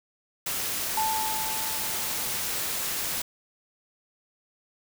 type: noise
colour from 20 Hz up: white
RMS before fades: -30 dBFS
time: 0.46-3.22 s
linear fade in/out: 5 ms
type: tone with exponential decay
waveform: sine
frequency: 877 Hz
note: A5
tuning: 6 cents flat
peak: -23 dBFS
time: 0.97-2.81 s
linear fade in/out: 5 ms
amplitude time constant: 400 ms
effects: none